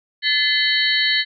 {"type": "tone cluster", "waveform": "sine", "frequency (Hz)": [1737, 2046, 3085, 3904, 4340], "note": ["A6", "C7", "G7", "B7", "C#8"], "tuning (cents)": [-23, -39, -28, -21, -37], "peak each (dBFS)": -22, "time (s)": [0.22, 1.25], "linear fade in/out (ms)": 50, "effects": []}